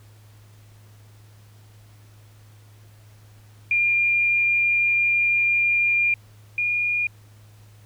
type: tone pair in turn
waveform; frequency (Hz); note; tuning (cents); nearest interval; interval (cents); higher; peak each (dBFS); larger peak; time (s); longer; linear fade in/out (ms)
sine; 2402 / 2426; D7 / D#7; +38 / -44; unison; 18; second; -17 / -20; first; 3.71-6.14 / 6.58-7.07; first; 2
effects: added 105 Hz sine -47 dBFS peak until 7.85 s + pink hiss -57 dBFS RMS until 7.85 s

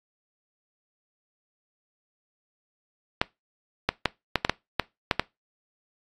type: clicks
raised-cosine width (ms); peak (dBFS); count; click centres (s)
0.3; -4; 9; 3.215 / 3.89 / 4.057 / 4.357 / 4.449 / 4.496 / 4.797 / 5.112 / 5.196
effects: noise-tail reverb RT60 0.2 s tail -22 dB re dry + AAC 32 kbps

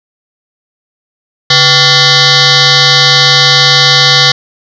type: tone with frequency modulation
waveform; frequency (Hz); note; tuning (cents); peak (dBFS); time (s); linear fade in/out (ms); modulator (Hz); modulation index
sine; 139.1; C#3; +6; -3; 1.5-4.32; 5; 637; 7.6
effects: none

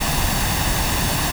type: noise with comb filter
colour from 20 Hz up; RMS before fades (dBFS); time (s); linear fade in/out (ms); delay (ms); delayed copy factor
pink; -20; 0-1.32; 20; 1.1; +0.5
effects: none

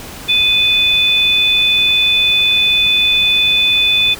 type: tone pair together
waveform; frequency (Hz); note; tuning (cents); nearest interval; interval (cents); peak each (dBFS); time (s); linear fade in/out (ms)
sine; 2489 / 3498; D#7 / A7; 0 / -11; tritone; 589; -14 / -11; 0.28-4.15; 20
effects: pink hiss -31 dBFS RMS until 4.19 s

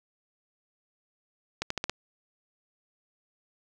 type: accelerating click train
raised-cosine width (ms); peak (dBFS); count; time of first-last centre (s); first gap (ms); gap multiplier
0.2; -12; 5; 1.62-1.896; 84; 0.87
effects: none

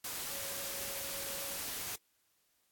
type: tone in noise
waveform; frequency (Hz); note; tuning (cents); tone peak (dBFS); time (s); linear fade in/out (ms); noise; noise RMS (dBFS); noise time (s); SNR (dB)
sine; 554.4; C#5; 0; -50; 0.3-1.58; 5; white; -40; 0.04-1.96; -13
effects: white hiss -75 dBFS RMS until 2.71 s + AAC 64 kbps

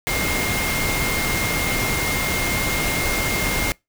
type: tone in noise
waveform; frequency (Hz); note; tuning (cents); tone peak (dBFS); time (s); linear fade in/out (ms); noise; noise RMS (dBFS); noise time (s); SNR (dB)
sine; 2125; C7; +26; -25; 0.07-3.72; 0; pink; -23; 0.07-3.72; -5
effects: noise-tail reverb RT60 0.2 s tail -25 dB re dry

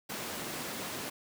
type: high-pass noise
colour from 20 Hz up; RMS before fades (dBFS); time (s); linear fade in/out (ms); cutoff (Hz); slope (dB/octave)
pink; -39; 0.09-1.1; 10; 180; 12
effects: none

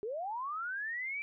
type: linear sweep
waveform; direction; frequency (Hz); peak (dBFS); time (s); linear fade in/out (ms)
sine; up; 396.6 to 2349; -35; 0.03-1.22; 0
effects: none

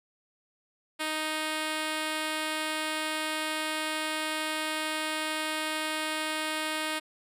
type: tone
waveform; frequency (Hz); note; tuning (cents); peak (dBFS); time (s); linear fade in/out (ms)
5% pulse; 311.1; D#4; 0; -18; 0.99-7; 20
effects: resampled to 32000 Hz

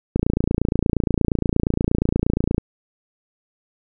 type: click train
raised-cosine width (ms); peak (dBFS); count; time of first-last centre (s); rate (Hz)
3; -5; 70; 0.16-2.581; 28.5
effects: none

